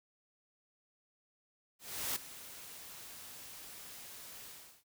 white noise with ADSR envelope, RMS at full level -35 dBFS, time 1.79-4.84 s, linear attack 370 ms, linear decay 6 ms, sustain -15 dB, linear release 360 ms, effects none

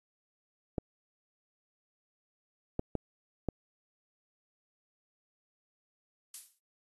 clicks, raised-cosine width 2 ms, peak -18 dBFS, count 4, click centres 0.782 / 2.794 / 2.953 / 3.487 s
violet noise with exponential decay, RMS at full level -36 dBFS, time 6.34-6.59 s, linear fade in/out 2 ms, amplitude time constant 54 ms
effects AAC 32 kbps

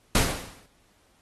pink noise with exponential decay, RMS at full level -19 dBFS, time 0.15-0.66 s, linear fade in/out 2 ms, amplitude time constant 110 ms, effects pink hiss -64 dBFS RMS until 1.21 s + AAC 32 kbps

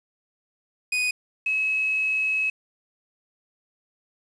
40% pulse / sine tone pair in turn, 2489 / 2571 Hz, D#7 / E7, 0 / -44 cents, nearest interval minor second, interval 56 cents, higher second, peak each -21 dBFS, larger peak neither, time 0.92-1.11 / 1.46-2.5 s, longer second, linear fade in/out 5 ms, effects resampled to 22050 Hz + 8-bit

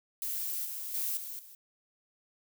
violet noise with level steps, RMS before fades -35 / -39 / -33 / -41 / -52 dBFS, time 0.22-1.55 s, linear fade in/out 2 ms, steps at 0.65 / 0.94 / 1.17 / 1.39 s, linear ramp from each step 2 ms, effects none

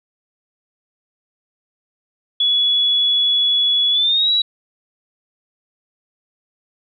sine tone with pitch glide, 3392 to 3896 Hz, G#7 to B7, +36 to -24 cents, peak -13 dBFS, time 2.4-4.42 s, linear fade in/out 5 ms, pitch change +240 cents, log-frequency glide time 3.91-4.31 s, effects none

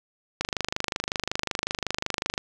click train, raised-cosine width 0.2 ms, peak -8 dBFS, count 51, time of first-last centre 0.41-2.379 s, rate 25.4 Hz, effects none

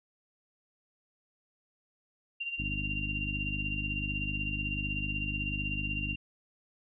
sine tone with tremolo, 2773 Hz, F7, 13 cents flat, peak -31 dBFS, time 2.4-6.16 s, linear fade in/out 10 ms, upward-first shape sine, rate 16 Hz, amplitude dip 65%
harmonic tone, 50.7 Hz, G#1, 41 cents flat, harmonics 1 / 2 / 3 / 4 / 5 / 6, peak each -37 / -40 / -42 / -43 / -44 / -45 dBFS, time 2.58-6.16 s, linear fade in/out 20 ms
effects none

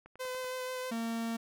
click train, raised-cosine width 0.5 ms, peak -37 dBFS, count 5, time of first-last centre 0.06-0.445 s, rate 10.4 Hz
sawtooth tone with vibrato, 510 Hz, C5, 44 cents flat, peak -32 dBFS, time 0.19-0.92 s, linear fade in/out 20 ms, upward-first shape sine, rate 6.2 Hz, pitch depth 12 cents each way
45% pulse tone, 229 Hz, A#3, 31 cents flat, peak -33 dBFS, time 0.91-1.37 s, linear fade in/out 10 ms
effects none

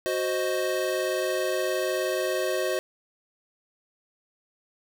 square chord, C diminished, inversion second, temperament equal, 370 / 523.3 / 622.3 Hz, Gb4 / C5 / Eb5, 0 / 0 / 0 cents, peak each -30 dBFS, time 0.06-2.79 s, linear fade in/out 0 ms, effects none

